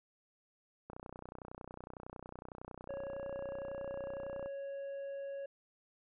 click train, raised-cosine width 1 ms, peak -32 dBFS, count 111, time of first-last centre 0.9-4.46 s, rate 30.9 Hz
triangle tone, 554.4 Hz, C#5, in tune, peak -38 dBFS, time 2.89-5.46 s, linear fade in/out 5 ms
effects resampled to 8000 Hz

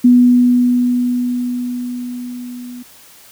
sine tone with level ramp, 246 Hz, B3, 7 cents flat, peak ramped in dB -4 to -28 dBFS, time 0.04-2.83 s, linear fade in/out 10 ms, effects white hiss -43 dBFS RMS until 3.31 s

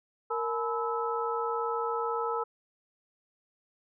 sine tone cluster, 464.8 / 856 / 994 / 1303 Hz, A#4 / A5 / B5 / E6, -5 / -48 / +11 / -20 cents, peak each -32 / -35 / -37 / -33 dBFS, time 0.3-2.44 s, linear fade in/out 10 ms, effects none

